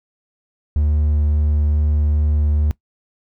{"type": "tone", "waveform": "triangle", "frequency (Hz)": 74.8, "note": "D2", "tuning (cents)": 32, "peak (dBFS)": -12, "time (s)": [0.76, 2.71], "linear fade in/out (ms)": 0, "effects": ["noise-tail reverb RT60 0.1 s tail -20 dB re dry"]}